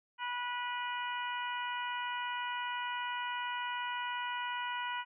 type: harmonic tone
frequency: 488.6 Hz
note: B4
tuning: 19 cents flat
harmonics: 2 / 3 / 4 / 5 / 6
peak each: -37 / -41 / -44 / -46 / -44 dBFS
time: 0.18-5.05 s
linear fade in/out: 50 ms
effects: none